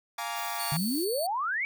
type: chord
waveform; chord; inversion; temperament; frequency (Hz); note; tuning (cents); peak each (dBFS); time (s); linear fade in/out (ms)
sawtooth; Bb dominant seventh; second; equal with one note detuned; 698.5 / 830.6 / 932.3 / 1156.5; F5 / Ab5 / Bb5 / D6; 0 / 0 / 0 / -27; -34; 0.18-0.77; 5
type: noise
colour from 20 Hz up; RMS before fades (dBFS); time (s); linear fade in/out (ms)
violet; -41; 0.36-1.05; 10
type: tone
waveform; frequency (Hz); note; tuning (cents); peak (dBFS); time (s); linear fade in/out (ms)
15% pulse; 4467; C#8; +12; -27; 0.59-1.27; 10
type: exponential sweep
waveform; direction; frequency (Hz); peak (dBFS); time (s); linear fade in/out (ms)
sine; up; 142.2 to 2316; -27; 0.72-1.65; 0
effects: none